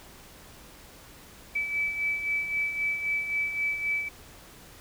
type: beating tone pair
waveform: sine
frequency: 2301 / 2304.8 Hz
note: D7 / D7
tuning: -36 / -33 cents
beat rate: 3.8 Hz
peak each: -35 / -27 dBFS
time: 1.55-4.09 s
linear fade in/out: 10 ms
effects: pink hiss -50 dBFS RMS until 4.8 s